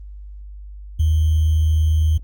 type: tone with sample-and-hold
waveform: sine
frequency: 78.7 Hz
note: D#2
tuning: 20 cents sharp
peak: -13 dBFS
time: 0.99-2.18 s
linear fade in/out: 10 ms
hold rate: 3150 Hz
effects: added 50 Hz sine -33 dBFS peak until 2.23 s + Opus 32 kbps